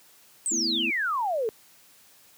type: exponential sweep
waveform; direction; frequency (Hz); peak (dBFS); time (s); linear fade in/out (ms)
sine; down; 8470 to 420; -24; 0.46-1.49; 0
type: chord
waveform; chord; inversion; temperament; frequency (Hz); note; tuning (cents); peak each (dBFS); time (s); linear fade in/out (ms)
sine; A suspended second; none; equal; 220 / 246.9 / 329.6; A3 / B3 / E4; 0 / 0 / 0; -35 / -34 / -32; 0.51-0.91; 10
effects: white hiss -56 dBFS RMS until 2.37 s + high-pass 100 Hz 12 dB/octave